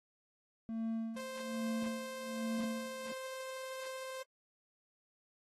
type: tone with tremolo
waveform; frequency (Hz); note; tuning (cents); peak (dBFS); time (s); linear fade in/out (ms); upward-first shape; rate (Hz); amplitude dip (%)
triangle; 225.4; A3; +42; -32; 0.69-3.12; 0; sine; 1.2; 90
type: tone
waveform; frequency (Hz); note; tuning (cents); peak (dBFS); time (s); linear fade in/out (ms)
sawtooth; 523.3; C5; 0; -38; 1.16-4.23; 10
effects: AAC 32 kbps